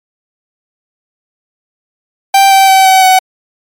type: tone with pitch steps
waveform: 45% pulse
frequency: 784 / 775.4 / 767 / 758.6 / 750.3 Hz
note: G5 / G5 / G5 / F#5 / F#5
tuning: 0 / -19 / -38 / +43 / +24 cents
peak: -3 dBFS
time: 2.34-3.19 s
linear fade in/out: 5 ms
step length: 170 ms
effects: MP3 64 kbps